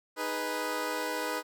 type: chord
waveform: 15% pulse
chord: G# minor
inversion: second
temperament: equal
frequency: 311.1 / 415.3 / 493.9 Hz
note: D#4 / G#4 / B4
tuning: 0 / 0 / 0 cents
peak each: -30 / -32 / -27 dBFS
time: 0.16-1.43 s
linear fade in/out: 50 ms
effects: none